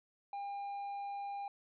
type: tone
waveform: triangle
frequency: 803 Hz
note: G5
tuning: 41 cents sharp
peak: -37 dBFS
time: 0.33-1.48 s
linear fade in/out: 2 ms
effects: resampled to 11025 Hz